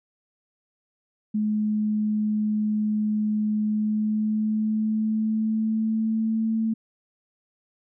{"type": "tone with pitch glide", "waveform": "sine", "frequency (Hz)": [212.7, 222.6], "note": ["G#3", "A3"], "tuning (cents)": [42, 20], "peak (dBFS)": -21, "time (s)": [1.34, 6.74], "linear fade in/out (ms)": 10, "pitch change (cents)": 78, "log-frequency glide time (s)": [3.64, 6.5], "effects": []}